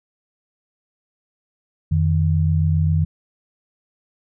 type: tone pair together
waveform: sine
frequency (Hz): 88.01 / 155.56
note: F2 / D#3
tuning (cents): +14 / 0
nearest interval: minor seventh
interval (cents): 986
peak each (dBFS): -17 / -18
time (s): 1.91-3.05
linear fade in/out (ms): 10
effects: none